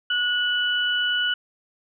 sine tone pair together, 1458.7 / 2965 Hz, F#6 / F#7, -25 / +3 cents, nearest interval octave, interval 1228 cents, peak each -23 dBFS, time 0.1-1.34 s, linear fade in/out 5 ms, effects none

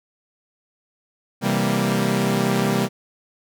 sawtooth chord, C dominant seventh, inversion none, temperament equal, 130.81 / 164.81 / 196 / 233.1 Hz, C3 / E3 / G3 / Bb3, 0 / 0 / 0 / 0 cents, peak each -21 / -23 / -18 / -20 dBFS, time 1.41-2.89 s, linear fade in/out 50 ms, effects none

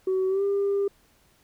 sine tone with pitch glide, 376.7 to 399.1 Hz, F#4 to G4, +31 to +31 cents, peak -20 dBFS, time 0.07-0.88 s, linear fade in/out 5 ms, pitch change +100 cents, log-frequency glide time 0.28-0.43 s, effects tanh soft clip ceiling -19 dBFS + pink hiss -62 dBFS RMS until 1.43 s

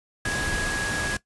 sine tone in noise, 1661.2 Hz, G#6, in tune, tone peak -27 dBFS, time 0.25-1.17 s, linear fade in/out 5 ms, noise pink, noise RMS -29 dBFS, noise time 0.25-1.17 s, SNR -1 dB, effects noise-tail reverb RT60 0.1 s tail -17 dB re dry + resampled to 24000 Hz

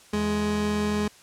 30% pulse tone pair together, 82.41 / 208.9 Hz, E2 / G#3, 0 / +10 cents, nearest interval octave + major third, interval 1610 cents, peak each -31 / -21 dBFS, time 0.13-1.08 s, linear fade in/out 5 ms, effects white hiss -52 dBFS RMS until 1.22 s + low-pass 9000 Hz 12 dB/octave

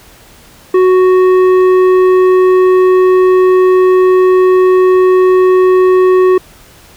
sine tone with tanh clipping, 370 Hz, F#4, in tune, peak -6 dBFS, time 0.74-6.38 s, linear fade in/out 5 ms, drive 10 dB, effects pink hiss -40 dBFS RMS until 6.96 s

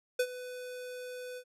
square tone with ADSR envelope, 499.4 Hz, B4, 19 cents sharp, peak -25 dBFS, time 0.19-1.44 s, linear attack 7 ms, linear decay 63 ms, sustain -16 dB, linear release 69 ms, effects resampled to 32000 Hz

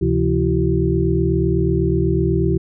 sine tone cluster, 73.4 / 132.1 / 171.2 / 334.6 / 382.7 Hz, D2 / C3 / F3 / E4 / G4, 0 / +17 / -34 / +26 / -42 cents, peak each -21 dBFS, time 0.01-2.58 s, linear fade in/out 10 ms, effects none

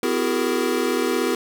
square tone cluster, 253.2 / 332.7 / 374 / 410.2 / 467.4 Hz, B3 / E4 / F#4 / G#4 / A#4, +43 / +16 / +19 / -21 / +5 cents, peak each -27 dBFS, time 0.03-1.35 s, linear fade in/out 2 ms, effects none

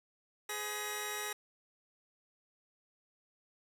10% pulse tone cluster, 418.6 / 509 / 1913 Hz, G#4 / C5 / A#6, +14 / -48 / +44 cents, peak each -32 / -40 / -31 dBFS, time 0.49-1.33 s, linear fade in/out 5 ms, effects none

